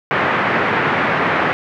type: band-pass noise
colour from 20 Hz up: white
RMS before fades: -17 dBFS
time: 0.11-1.53 s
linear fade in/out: 0 ms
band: 110 to 2000 Hz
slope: 24 dB/octave
effects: none